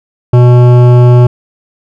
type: tone with hard clipping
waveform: sine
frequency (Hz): 122.7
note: B2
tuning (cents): -11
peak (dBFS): -3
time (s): 0.33-1.27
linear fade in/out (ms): 5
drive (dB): 14
effects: none